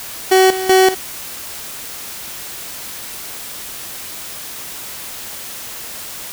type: tone with tremolo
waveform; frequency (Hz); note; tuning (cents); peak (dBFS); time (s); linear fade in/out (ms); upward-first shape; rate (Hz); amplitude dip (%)
30% pulse; 376.9; F#4; +32; -5; 0.31-0.95; 10; square; 2.6; 75
effects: white hiss -30 dBFS RMS until 6.32 s